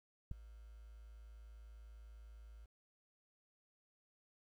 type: tone with ADSR envelope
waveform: sine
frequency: 55 Hz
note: A1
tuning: in tune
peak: -31 dBFS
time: 0.31-2.66 s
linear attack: 4 ms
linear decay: 4 ms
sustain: -22 dB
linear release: 14 ms
effects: 12-bit